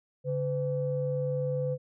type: tone pair together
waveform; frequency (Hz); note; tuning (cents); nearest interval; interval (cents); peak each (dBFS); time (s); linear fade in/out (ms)
sine; 141.99 / 506; C#3 / B4; +42 / +42; octave + minor seventh; 2200; -30 / -29; 0.24-1.78; 50
effects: tanh soft clip ceiling -19 dBFS